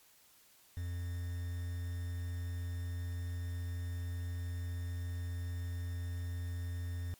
triangle tone with quantisation, 87.31 Hz, F2, in tune, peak -34 dBFS, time 0.77-7.14 s, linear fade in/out 0 ms, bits 9, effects white hiss -64 dBFS RMS until 7.19 s + MP3 96 kbps

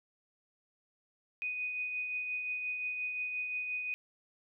sine tone with tremolo, 2489 Hz, D#7, in tune, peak -32 dBFS, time 1.42-3.94 s, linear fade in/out 0 ms, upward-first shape triangle, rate 5.7 Hz, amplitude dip 40%, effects none

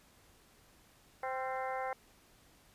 harmonic tone with a mistuned harmonic, 260.7 Hz, C4, 6 cents flat, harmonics 2 / 3 / 4 / 5 / 6 / 7 / 8, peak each -40 / -38 / -44 / -46 / -49 / -49 / -48 dBFS, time 1.23-1.93 s, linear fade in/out 2 ms, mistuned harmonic 5, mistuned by +55 cents, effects pink hiss -64 dBFS RMS until 2.74 s + resampled to 32000 Hz

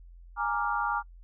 sine chord, Bb dominant seventh, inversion third, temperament equal, 830.6 / 932.3 / 1174.7 / 1396.9 Hz, Ab5 / Bb5 / D6 / F6, 0 / 0 / 0 / 0 cents, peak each -32 dBFS, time 0.36-1.03 s, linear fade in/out 50 ms, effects noise-tail reverb RT60 0.1 s tail -26 dB re dry + added 43 Hz sine -47 dBFS peak until 1.23 s

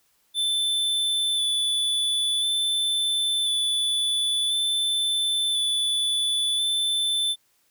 square tone with vibrato, 3500 Hz, A7, 10 cents flat, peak -22 dBFS, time 0.34-7.36 s, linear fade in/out 50 ms, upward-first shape square, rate 0.48 Hz, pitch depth 15 cents each way, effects white hiss -66 dBFS RMS until 7.7 s

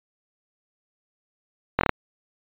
slowing click train, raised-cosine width 0.5 ms, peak -3 dBFS, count 5, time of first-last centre 1.79-1.893 s, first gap 21 ms, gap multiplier 1.14, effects resampled to 8000 Hz

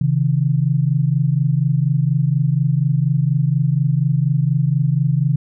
sine tone pair together, 134.23 / 158.4 Hz, C3 / D#3, +45 / +31 cents, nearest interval minor third, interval 286 cents, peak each -16 / -17 dBFS, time 0.01-5.36 s, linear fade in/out 5 ms, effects none

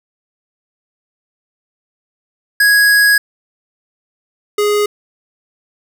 square tone pair in turn, 1661.2 / 415.3 Hz, G#6 / G#4, 0 / 0 cents, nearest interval 2 octaves, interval 2400 cents, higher first, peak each -8 / -12 dBFS, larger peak first, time 2.6-3.18 / 4.58-4.86 s, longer first, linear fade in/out 5 ms, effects none

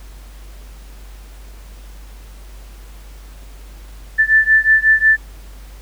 sine beating tone pair, 1760 / 1765.5 Hz, A6 / A6, 0 / +5 cents, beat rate 5.5 Hz, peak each -12 / -13 dBFS, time 4.18-5.17 s, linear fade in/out 20 ms, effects added 49 Hz sine -34 dBFS peak until 5.81 s + pink hiss -46 dBFS RMS until 5.81 s

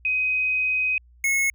sine / square tone pair in turn, 2516 / 2182 Hz, D#7 / C#7, +19 / -28 cents, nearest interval major second, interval 247 cents, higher first, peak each -20 dBFS, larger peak neither, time 0.05-0.98 / 1.24-1.5 s, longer first, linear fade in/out 2 ms, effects added 60 Hz sine -50 dBFS peak until 1.54 s

